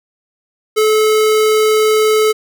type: tone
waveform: square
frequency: 432.2 Hz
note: A4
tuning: 31 cents flat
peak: -10 dBFS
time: 0.76-2.33 s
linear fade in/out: 20 ms
effects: none